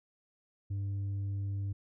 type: tone with tanh clipping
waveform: sine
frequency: 99.2 Hz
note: G2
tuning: 21 cents sharp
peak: -33 dBFS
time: 0.7-1.73 s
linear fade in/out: 10 ms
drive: 3 dB
effects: none